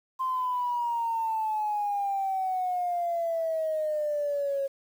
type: exponential sweep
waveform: sine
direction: down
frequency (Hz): 1046.5 to 546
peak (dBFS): -25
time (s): 0.19-4.68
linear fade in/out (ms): 20
effects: tanh soft clip ceiling -21 dBFS + 9-bit